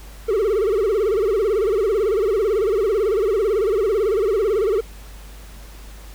triangle tone with vibrato, 415.3 Hz, G#4, in tune, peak -14 dBFS, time 0.28-4.81 s, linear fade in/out 10 ms, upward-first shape sine, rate 18 Hz, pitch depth 180 cents each way, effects added 50 Hz sine -37 dBFS peak until 6.14 s + pink hiss -45 dBFS RMS until 6.14 s

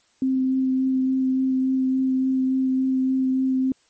sine tone with vibrato, 261.6 Hz, C4, in tune, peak -18 dBFS, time 0.22-3.72 s, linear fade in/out 2 ms, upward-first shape sine, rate 3.5 Hz, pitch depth 10 cents each way, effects white hiss -62 dBFS RMS until 3.89 s + MP3 32 kbps

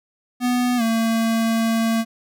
square tone with pitch glide, 246.9 to 226.4 Hz, B3 to A3, 0 to +50 cents, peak -18 dBFS, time 0.4-2.05 s, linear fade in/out 50 ms, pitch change -150 cents, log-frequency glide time 0.77-0.82 s, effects none

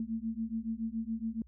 sine beating tone pair, 221.5 / 228.6 Hz, A3 / A#3, +12 / -34 cents, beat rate 7.1 Hz, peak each -36 / -36 dBFS, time 0-1.42 s, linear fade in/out 2 ms, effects added 62 Hz sine -54 dBFS peak until 1.47 s

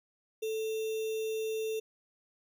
sine tone with sample-and-hold, 440 Hz, A4, in tune, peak -31 dBFS, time 0.42-1.8 s, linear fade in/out 10 ms, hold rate 3150 Hz, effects none

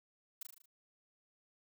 blue noise with echo, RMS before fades -43 dBFS, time 0.41-0.43 s, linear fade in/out 5 ms, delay 38 ms, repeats 6, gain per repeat -4 dB, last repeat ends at 0.658 s, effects none

